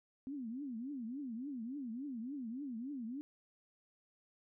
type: tone with vibrato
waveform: sine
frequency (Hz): 254.2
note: C4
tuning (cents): -50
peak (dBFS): -40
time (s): 0.27-3.21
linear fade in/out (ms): 0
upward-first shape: triangle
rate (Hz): 3.5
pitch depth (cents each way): 290
effects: none